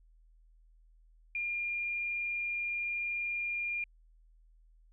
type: tone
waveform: sine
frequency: 2407 Hz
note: D7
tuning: 42 cents sharp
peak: -32 dBFS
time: 1.35-3.84 s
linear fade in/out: 2 ms
effects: added 40 Hz sine -59 dBFS peak until 4.92 s